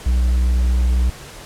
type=tone; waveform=triangle; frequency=61.74 Hz; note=B1; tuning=in tune; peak=-11 dBFS; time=0.06-1.1 s; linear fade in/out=5 ms; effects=pink hiss -37 dBFS RMS until 1.45 s + low-pass 11000 Hz 12 dB/octave